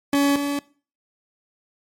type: tone pair in turn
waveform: 40% pulse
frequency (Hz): 282.5 / 284.8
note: C#4 / C#4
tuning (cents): +33 / +47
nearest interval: unison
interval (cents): 14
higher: second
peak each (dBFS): -15 / -21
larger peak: first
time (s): 0.13-0.36 / 0.36-0.59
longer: neither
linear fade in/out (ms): 2
effects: noise-tail reverb RT60 0.4 s tail -21 dB re dry + MP3 64 kbps